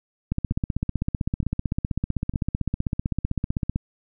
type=two click trains; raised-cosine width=5 ms; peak=-11 / -21 dBFS; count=55 / 4; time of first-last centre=0.32-3.759 / 0.52-3.247 s; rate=15.7 / 1.1 Hz; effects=none